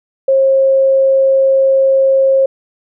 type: tone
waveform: sine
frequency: 537 Hz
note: C5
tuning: 45 cents sharp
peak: -7 dBFS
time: 0.28-2.46 s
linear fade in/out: 5 ms
effects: none